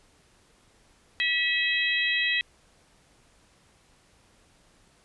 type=harmonic tone with a mistuned harmonic; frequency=649 Hz; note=E5; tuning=27 cents flat; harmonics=3 / 4 / 5 / 6; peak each=-26 / -28 / -30 / -32 dBFS; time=1.2-2.41 s; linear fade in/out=0 ms; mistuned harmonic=4; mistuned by=-21 cents; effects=pink hiss -61 dBFS RMS until 5.04 s + resampled to 24000 Hz